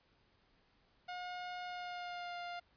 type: tone with pitch glide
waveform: sawtooth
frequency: 719 to 701 Hz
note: F#5 to F5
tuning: -50 to +6 cents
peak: -38 dBFS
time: 1.08-2.6 s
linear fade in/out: 10 ms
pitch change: -44 cents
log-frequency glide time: 1.64-2.39 s
effects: pink hiss -72 dBFS RMS until 2.76 s + resampled to 11025 Hz